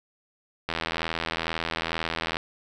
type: click train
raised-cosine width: 0.3 ms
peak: -11 dBFS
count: 139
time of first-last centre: 0.69-2.369 s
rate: 82.2 Hz
effects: none